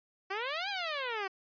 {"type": "exponential two-way sweep", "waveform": "10% pulse", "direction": "up then down", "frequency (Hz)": [373.7, 830.6, 373.7], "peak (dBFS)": -25, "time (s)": [0.3, 1.28], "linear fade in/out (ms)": 10, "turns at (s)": 0.69, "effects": ["resampled to 11025 Hz"]}